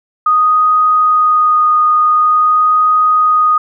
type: tone with vibrato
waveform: sine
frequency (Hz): 1240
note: D#6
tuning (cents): -6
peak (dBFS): -7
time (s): 0.26-3.58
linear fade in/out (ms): 5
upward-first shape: sine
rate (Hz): 0.46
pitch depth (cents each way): 10
effects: none